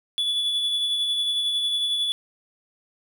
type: tone with tremolo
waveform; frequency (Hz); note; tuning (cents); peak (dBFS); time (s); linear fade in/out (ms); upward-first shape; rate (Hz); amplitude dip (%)
triangle; 3434; A7; -43; -19; 0.18-2.12; 0; sine; 11; 30
effects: none